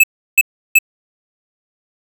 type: tone bursts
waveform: square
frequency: 2609 Hz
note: E7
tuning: 18 cents flat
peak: -6 dBFS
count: 3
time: 0-0.788 s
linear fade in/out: 5 ms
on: 36 ms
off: 340 ms
effects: none